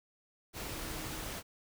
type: tone in noise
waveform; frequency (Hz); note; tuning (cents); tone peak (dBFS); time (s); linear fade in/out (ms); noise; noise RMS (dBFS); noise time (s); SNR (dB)
sine; 315.8; D#4; +26; -50; 0.61-1.29; 50; pink; -41; 0.53-1.43; -12
effects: none